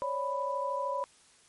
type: tone cluster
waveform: sine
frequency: 546 / 579 / 991 Hz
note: C#5 / D5 / B5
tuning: -26 / -25 / +6 cents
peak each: -35 / -37 / -32 dBFS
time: 0.02-1.04 s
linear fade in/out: 0 ms
effects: white hiss -61 dBFS RMS until 1.48 s + MP3 48 kbps